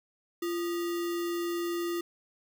sine tone with sample-and-hold, 344 Hz, F4, 26 cents flat, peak -29 dBFS, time 0.42-2.01 s, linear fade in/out 5 ms, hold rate 1575 Hz, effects none

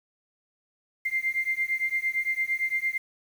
sine beating tone pair, 2093 / 2101.8 Hz, C7 / C7, 0 / +7 cents, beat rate 8.8 Hz, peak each -28 dBFS, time 1.05-2.98 s, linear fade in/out 10 ms, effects 8-bit

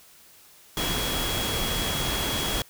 sine tone in noise, 3322 Hz, G#7, in tune, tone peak -31 dBFS, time 0.77-2.62 s, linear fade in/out 2 ms, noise pink, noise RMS -28 dBFS, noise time 0.77-2.62 s, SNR -6 dB, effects white hiss -53 dBFS RMS until 2.69 s

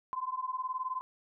sine beating tone pair, 1019 / 1038 Hz, C6 / C6, -46 / -14 cents, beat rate 19 Hz, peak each -36 / -36 dBFS, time 0.13-1.01 s, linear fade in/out 0 ms, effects none

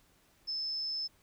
sine tone, 5250 Hz, E8, 8 cents flat, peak -33 dBFS, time 0.47-1.08 s, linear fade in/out 20 ms, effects pink hiss -67 dBFS RMS until 1.22 s

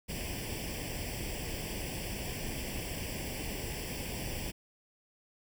pink noise with comb filter, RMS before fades -38 dBFS, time 0.08-4.52 s, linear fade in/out 20 ms, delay 0.38 ms, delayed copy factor +0.85, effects none

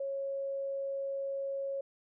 sine tone, 549 Hz, C#5, 17 cents flat, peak -33 dBFS, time 0-1.81 s, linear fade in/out 5 ms, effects none

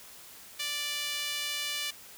sawtooth tone with high-pass filter, 587.3 Hz, D5, in tune, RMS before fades -34 dBFS, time 0.59-1.91 s, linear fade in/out 10 ms, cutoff 2800 Hz, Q 1.6, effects white hiss -50 dBFS RMS until 2.17 s

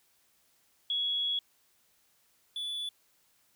sine / triangle tone pair in turn, 3351 / 3451 Hz, G#7 / A7, +15 / -34 cents, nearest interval minor second, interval 51 cents, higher second, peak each -28 / -32 dBFS, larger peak first, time 0.9-1.39 / 2.56-2.89 s, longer first, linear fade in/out 2 ms, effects white hiss -69 dBFS RMS until 3.55 s

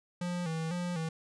square tone with vibrato, 168.9 Hz, E3, 42 cents sharp, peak -33 dBFS, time 0.21-1.09 s, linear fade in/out 5 ms, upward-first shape square, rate 2 Hz, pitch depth 78 cents each way, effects resampled to 22050 Hz

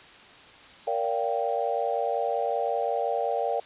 sine chord, G minor seventh, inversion first, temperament equal with one note detuned, 466.2 / 576.2 / 698.5 / 784 Hz, Bb4 / D5 / F5 / G5, 0 / -33 / 0 / 0 cents, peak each -30 dBFS, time 0.87-3.6 s, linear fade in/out 5 ms, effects white hiss -49 dBFS RMS until 3.65 s + resampled to 8000 Hz

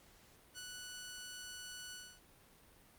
10% pulse tone with ADSR envelope, 1480 Hz, F#6, in tune, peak -36 dBFS, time 0.54-2.21 s, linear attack 46 ms, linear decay 12 ms, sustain -2 dB, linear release 280 ms, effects pink hiss -64 dBFS RMS until 2.98 s + Opus 48 kbps

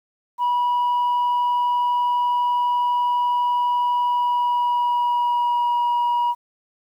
sine tone with pitch glide, 974 to 961.7 Hz, B5 to B5, -24 to -46 cents, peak -15 dBFS, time 0.38-6.35 s, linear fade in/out 50 ms, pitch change -22 cents, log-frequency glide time 4.07-5.77 s, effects tanh soft clip ceiling -16 dBFS + 9-bit

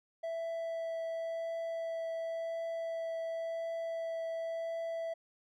triangle tone with vibrato, 660 Hz, E5, 2 cents sharp, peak -33 dBFS, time 0.23-5.14 s, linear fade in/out 10 ms, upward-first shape triangle, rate 0.93 Hz, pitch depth 8 cents each way, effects none

